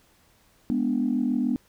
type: chord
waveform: sine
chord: G# diminished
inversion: none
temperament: equal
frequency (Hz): 207.7 / 246.9 / 293.7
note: G#3 / B3 / D4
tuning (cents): 0 / 0 / 0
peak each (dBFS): -28 / -23 / -28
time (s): 0.7-1.56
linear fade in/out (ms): 0
effects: tanh soft clip ceiling -14 dBFS + pink hiss -61 dBFS RMS until 1.68 s